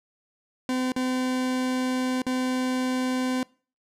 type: tone with dropouts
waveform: 40% pulse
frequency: 255.6 Hz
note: C4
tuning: 40 cents flat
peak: -23 dBFS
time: 0.69-3.43 s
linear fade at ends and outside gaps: 1 ms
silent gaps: 0.92-0.963 / 2.219-2.266 s
effects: noise-tail reverb RT60 0.4 s tail -24 dB re dry + low-pass 10000 Hz 12 dB/octave